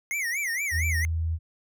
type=tone with vibrato; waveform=square; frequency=2069 Hz; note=C7; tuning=20 cents flat; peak=-27 dBFS; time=0.11-1.05 s; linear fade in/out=0 ms; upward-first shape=sine; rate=4.3 Hz; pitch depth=220 cents each way
type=tone; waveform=sine; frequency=81.6 Hz; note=E2; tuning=17 cents flat; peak=-24 dBFS; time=0.71-1.39 s; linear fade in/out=50 ms
effects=none